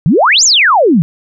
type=exponential two-way sweep; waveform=sine; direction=up then down; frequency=135.2 to 7470 to 148.4 Hz; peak=-5 dBFS; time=0.06-1.02 s; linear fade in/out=0 ms; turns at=0.44 s; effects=none